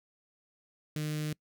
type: tone with notch filter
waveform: sawtooth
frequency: 152.2 Hz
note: D#3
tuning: 38 cents flat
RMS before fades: -34 dBFS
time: 0.96-1.33 s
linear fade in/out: 2 ms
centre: 880 Hz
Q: 0.57
effects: noise-tail reverb RT60 0.1 s tail -25 dB re dry